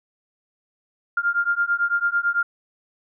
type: beating tone pair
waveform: sine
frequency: 1396.9 / 1405.9 Hz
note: F6 / F6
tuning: 0 / +11 cents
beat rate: 9 Hz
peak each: -22 dBFS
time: 1.17-2.43 s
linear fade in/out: 5 ms
effects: none